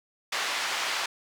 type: band-pass noise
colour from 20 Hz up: pink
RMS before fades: -30 dBFS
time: 0.32-1.06 s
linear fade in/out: 5 ms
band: 1000 to 5300 Hz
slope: 12 dB/octave
effects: none